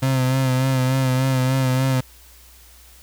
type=tone with vibrato; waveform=35% pulse; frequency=130.6 Hz; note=C3; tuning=3 cents flat; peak=-15 dBFS; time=0.02-2.01 s; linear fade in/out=10 ms; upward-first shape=sine; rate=3.4 Hz; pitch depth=38 cents each way; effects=added 60 Hz sine -48 dBFS peak until 3.02 s + white hiss -49 dBFS RMS until 3.02 s